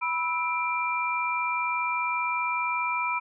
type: tone cluster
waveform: sine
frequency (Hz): 984 / 1309 / 2366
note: B5 / E6 / D7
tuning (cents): -7 / -13 / +12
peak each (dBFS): -28 / -32 / -29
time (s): 0.01-3.2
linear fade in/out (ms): 20
effects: none